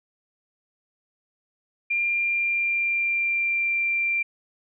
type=tone with pitch glide; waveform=sine; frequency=2392 to 2366 Hz; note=D7 to D7; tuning=+31 to +12 cents; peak=-21 dBFS; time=1.9-4.23 s; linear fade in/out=10 ms; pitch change=-19 cents; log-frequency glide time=2.1-3.76 s; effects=none